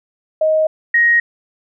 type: tone pair in turn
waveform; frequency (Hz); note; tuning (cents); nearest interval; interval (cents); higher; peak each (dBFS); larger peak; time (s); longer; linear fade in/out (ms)
sine; 627 / 1878.9; D#5 / A#6; +13 / +13; octave + perfect fifth; 1900; second; -11 / -9; second; 0.41-0.67 / 0.94-1.2; neither; 5
effects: none